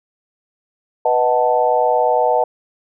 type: chord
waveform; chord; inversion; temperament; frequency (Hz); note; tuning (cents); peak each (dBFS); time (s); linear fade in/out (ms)
sine; B dominant seventh; none; equal; 493.9 / 622.3 / 740 / 880; B4 / D#5 / F#5 / A5; 0 / 0 / 0 / 0; -18; 1.05-2.44; 5
effects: none